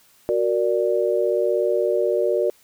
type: chord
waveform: sine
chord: Gb augmented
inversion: none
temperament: equal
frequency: 370 / 466.2 / 587.3 Hz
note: Gb4 / Bb4 / D5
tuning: 0 / 0 / 0 cents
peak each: -22 dBFS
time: 0.29-2.5 s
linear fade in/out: 0 ms
effects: white hiss -56 dBFS RMS until 2.63 s